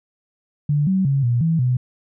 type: tone with pitch steps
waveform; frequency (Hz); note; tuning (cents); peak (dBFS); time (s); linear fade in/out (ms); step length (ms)
sine; 146.7 / 189.9 / 137.9 / 120.2 / 163.6 / 125.5; D3 / F#3 / C#3 / B2 / E3 / B2; -2 / +45 / -9 / -46 / -13 / +28; -15; 0.69-1.77; 5; 180
effects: none